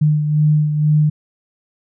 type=beating tone pair; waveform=sine; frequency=151.1 / 153.2 Hz; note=D3 / D#3; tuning=+50 / -27 cents; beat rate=2.1 Hz; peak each=-12 / -21 dBFS; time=0.01-1.1 s; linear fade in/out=10 ms; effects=none